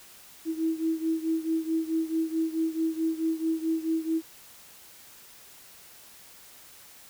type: beating tone pair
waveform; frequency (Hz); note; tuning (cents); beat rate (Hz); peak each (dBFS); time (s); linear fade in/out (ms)
sine; 321.8 / 326.4; E4 / E4; -42 / -17; 4.6; -27 / -30; 0.45-4.22; 50
effects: white hiss -51 dBFS RMS until 7.09 s